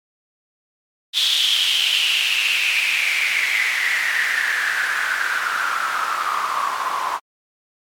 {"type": "noise with band-pass filter sweep", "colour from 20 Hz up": "white", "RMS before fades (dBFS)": -20, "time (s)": [1.13, 7.2], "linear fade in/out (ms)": 50, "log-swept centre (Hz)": [3500, 1000], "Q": 7.2, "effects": ["MP3 96 kbps"]}